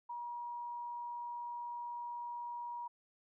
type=tone; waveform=sine; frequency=956 Hz; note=A#5; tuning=43 cents sharp; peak=-40 dBFS; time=0.09-2.88 s; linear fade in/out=10 ms; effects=none